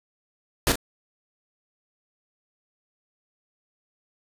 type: noise with echo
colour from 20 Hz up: pink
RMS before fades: -20 dBFS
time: 0.67-0.72 s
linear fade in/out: 0 ms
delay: 36 ms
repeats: 1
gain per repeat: -8 dB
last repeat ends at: 0.756 s
effects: resampled to 32000 Hz